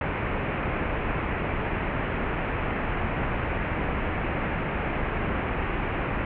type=low-pass noise; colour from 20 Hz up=pink; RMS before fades=-28 dBFS; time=0.01-6.25 s; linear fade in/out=2 ms; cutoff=2600 Hz; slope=48 dB/octave; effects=none